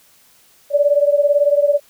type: beating tone pair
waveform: sine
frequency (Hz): 573 / 591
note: D5 / D5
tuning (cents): -43 / +11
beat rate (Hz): 18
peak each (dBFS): -13 / -16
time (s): 0.7-1.8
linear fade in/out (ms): 50
effects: white hiss -52 dBFS RMS until 1.89 s